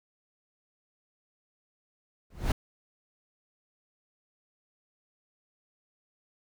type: noise with exponential growth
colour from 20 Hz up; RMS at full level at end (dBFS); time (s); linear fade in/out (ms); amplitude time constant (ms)
brown; -19; 2.3-2.52; 5; 47
effects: none

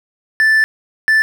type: tone bursts at uneven times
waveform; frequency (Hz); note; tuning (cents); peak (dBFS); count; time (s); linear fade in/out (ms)
triangle; 1760; A6; 0; -7; 2; 0.4-0.64 / 1.08-1.22; 0
effects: none

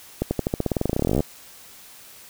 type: accelerating click train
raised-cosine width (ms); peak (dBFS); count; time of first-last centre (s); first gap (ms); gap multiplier
2; -8; 26; 0.22-1.205; 90; 0.92
effects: white hiss -46 dBFS RMS until 2.29 s

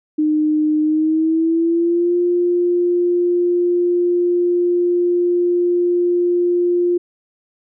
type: tone with pitch glide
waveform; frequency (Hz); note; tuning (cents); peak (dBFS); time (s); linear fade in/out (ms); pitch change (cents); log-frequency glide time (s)
sine; 306 to 351.5; D#4 to F4; -29 to +11; -13; 0.18-6.98; 10; +240; 0.81-2.16
effects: none

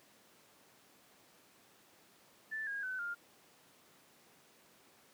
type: tone with pitch steps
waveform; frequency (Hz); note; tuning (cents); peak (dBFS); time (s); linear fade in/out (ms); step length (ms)
sine; 1760 / 1632.7 / 1514.6 / 1405; A6 / G#6 / F#6 / F6; 0 / -30 / +40 / +10; -37; 2.51-3.15; 20; 160
effects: pink hiss -64 dBFS RMS until 5.13 s + high-pass 200 Hz 12 dB/octave

